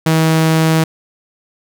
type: tone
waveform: sawtooth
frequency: 160.3 Hz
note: E3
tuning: 48 cents flat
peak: -6 dBFS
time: 0.06-0.84 s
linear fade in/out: 5 ms
effects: none